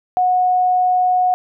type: tone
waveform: sine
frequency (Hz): 731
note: F#5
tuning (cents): -21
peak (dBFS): -12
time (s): 0.17-1.34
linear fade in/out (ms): 0
effects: none